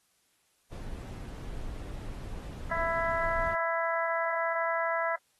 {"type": "noise", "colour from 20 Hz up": "brown", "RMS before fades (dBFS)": -39, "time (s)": [0.71, 3.55], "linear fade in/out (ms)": 10}
{"type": "harmonic tone", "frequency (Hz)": 332, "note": "E4", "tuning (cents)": 12, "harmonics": [2, 3, 4, 5, 6], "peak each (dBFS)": [-31, -33, -34, -35, -36], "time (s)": [2.71, 5.16], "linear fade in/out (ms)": 5}
{"effects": ["white hiss -71 dBFS RMS until 5.39 s", "AAC 32 kbps"]}